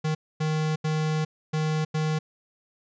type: tone bursts at uneven times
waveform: square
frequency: 155.56 Hz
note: D#3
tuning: in tune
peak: -24 dBFS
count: 5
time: 0.04-0.15 / 0.4-0.76 / 0.84-1.25 / 1.53-1.85 / 1.94-2.19 s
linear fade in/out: 10 ms
effects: resampled to 16000 Hz